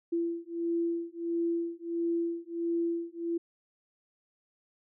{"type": "beating tone pair", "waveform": "sine", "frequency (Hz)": [337.1, 338.6], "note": ["E4", "E4"], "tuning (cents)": [39, 46], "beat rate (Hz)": 1.5, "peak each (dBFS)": [-32, -32], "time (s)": [0.12, 3.38], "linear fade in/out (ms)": 10, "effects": []}